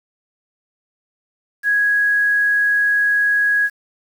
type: tone with quantisation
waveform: sine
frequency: 1661.2 Hz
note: G#6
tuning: in tune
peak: -13 dBFS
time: 1.63-3.7 s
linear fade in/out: 50 ms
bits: 7
effects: none